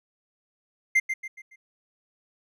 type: tone with echo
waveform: triangle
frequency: 2093 Hz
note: C7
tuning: in tune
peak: -15 dBFS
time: 0.95-1 s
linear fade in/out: 10 ms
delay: 140 ms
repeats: 4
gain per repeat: -8 dB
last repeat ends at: 1.56 s
effects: none